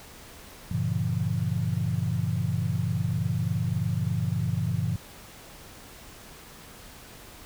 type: chord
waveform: sine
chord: G diminished seventh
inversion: none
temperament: just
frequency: 98 / 117.6 / 141.12 / 169.34 Hz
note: G2 / Bb2 / Db3 / Fb3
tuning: 0 / +16 / +31 / +47 cents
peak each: -30 / -29 / -31 / -30 dBFS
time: 0.71-4.96 s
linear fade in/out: 5 ms
effects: pink hiss -47 dBFS RMS until 7.45 s